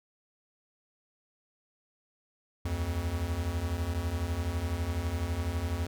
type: beating tone pair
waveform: square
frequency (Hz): 75.1 / 87.1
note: D2 / F2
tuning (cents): +39 / -4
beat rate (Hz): 12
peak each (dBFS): -35 / -32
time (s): 2.65-5.87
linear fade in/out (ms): 5
effects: none